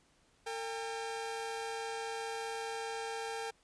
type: tone pair together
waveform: sawtooth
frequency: 453.8 / 802.8 Hz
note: A#4 / G5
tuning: -47 / +41 cents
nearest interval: minor seventh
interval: 988 cents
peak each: -36 / -37 dBFS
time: 0.46-3.51 s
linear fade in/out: 10 ms
effects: pink hiss -69 dBFS RMS until 3.63 s + resampled to 22050 Hz